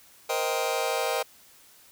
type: chord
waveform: sawtooth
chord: C minor seventh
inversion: third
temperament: just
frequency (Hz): 470.9 / 523.3 / 627.9 / 784.9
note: Bb4 / C5 / Eb5 / G5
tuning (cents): +18 / 0 / +16 / +2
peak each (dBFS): -27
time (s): 0.29-1.23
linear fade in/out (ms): 10
effects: white hiss -55 dBFS RMS until 1.91 s